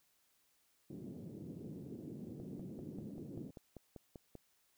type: band-pass noise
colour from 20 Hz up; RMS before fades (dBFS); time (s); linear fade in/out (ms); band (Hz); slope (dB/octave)
pink; -48; 0.9-3.51; 5; 130 to 370; 24
type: click train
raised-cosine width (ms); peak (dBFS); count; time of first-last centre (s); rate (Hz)
2; -36; 11; 2.4-4.353; 5.12
effects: white hiss -75 dBFS RMS until 4.77 s